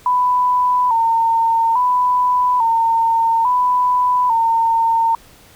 sine tone with vibrato, 952 Hz, A#5, 36 cents sharp, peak -12 dBFS, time 0.06-5.15 s, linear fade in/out 2 ms, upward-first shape square, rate 0.59 Hz, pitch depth 75 cents each way, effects pink hiss -46 dBFS RMS until 5.55 s

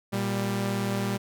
sawtooth tone pair together, 117.59 / 197.2 Hz, A#2 / G3, +16 / +11 cents, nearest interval major sixth, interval 895 cents, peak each -26 / -24 dBFS, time 0.12-1.18 s, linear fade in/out 20 ms, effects none

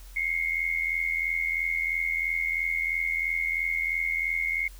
sine tone pair together, 2112 / 2195 Hz, C7 / C#7, +16 / -18 cents, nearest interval minor second, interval 66 cents, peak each -28 dBFS, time 0.16-4.68 s, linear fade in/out 5 ms, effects added 44 Hz sine -43 dBFS peak until 4.79 s + white hiss -54 dBFS RMS until 4.79 s

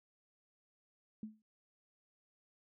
sine tone with exponential decay, 216.2 Hz, A3, 30 cents flat, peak -38 dBFS, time 1.23-1.42 s, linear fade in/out 2 ms, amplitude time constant 40 ms, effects none

